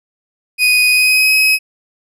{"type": "tone with pitch glide", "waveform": "35% pulse", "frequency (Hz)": [2489, 2546], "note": ["D#7", "D#7"], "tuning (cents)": [0, 39], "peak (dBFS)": -7, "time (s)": [0.58, 1.59], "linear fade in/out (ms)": 50, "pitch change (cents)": 39, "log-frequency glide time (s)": [0.9, 1.35], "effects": []}